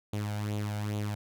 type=tone with flanger; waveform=sawtooth; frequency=104.4 Hz; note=G#2; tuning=10 cents sharp; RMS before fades=-33 dBFS; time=0.13-1.15 s; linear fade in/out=5 ms; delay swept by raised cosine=0.28 to 1.38 ms; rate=2.4 Hz; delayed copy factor=+0.6; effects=none